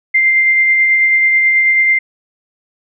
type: tone with tremolo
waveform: sine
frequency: 2093 Hz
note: C7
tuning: in tune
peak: -7 dBFS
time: 0.14-1.99 s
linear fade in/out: 10 ms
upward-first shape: sine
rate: 9.2 Hz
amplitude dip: 25%
effects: none